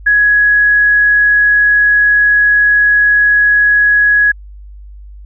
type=tone; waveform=sine; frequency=1673 Hz; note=G#6; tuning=12 cents sharp; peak=-6 dBFS; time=0.06-4.32 s; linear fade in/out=10 ms; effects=added 50 Hz sine -30 dBFS peak until 5.25 s